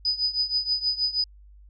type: tone with tremolo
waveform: sine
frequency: 4983 Hz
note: D#8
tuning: 2 cents sharp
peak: -19 dBFS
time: 0.05-1.24 s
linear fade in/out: 2 ms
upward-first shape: triangle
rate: 6.3 Hz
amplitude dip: 90%
effects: added 50 Hz sine -47 dBFS peak until 1.69 s